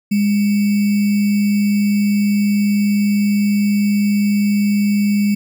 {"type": "tone with sample-and-hold", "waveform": "sine", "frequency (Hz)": 204.8, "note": "G#3", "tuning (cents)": -24, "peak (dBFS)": -12, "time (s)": [0.11, 5.35], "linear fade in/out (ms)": 10, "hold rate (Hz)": 2450, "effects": []}